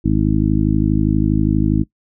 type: harmonic tone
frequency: 52.4 Hz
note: G#1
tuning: 16 cents sharp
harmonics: 1 / 2 / 3 / 4 / 5 / 6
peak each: -20 / -20 / -20 / -20 / -20 / -20 dBFS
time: 0.04-1.84 s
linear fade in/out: 20 ms
effects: noise-tail reverb RT60 0.1 s tail -20 dB re dry